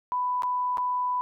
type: tone with dropouts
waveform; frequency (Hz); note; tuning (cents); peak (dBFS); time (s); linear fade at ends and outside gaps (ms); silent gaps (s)
sine; 994; B5; +11; -24; 0.12-1.21; 0; 0.422-0.433 / 0.772-0.781
effects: none